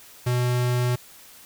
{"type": "tone", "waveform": "square", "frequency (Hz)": 123.47, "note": "B2", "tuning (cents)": 0, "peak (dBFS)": -21, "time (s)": [0.26, 0.96], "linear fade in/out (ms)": 10, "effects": ["white hiss -48 dBFS RMS until 1.45 s"]}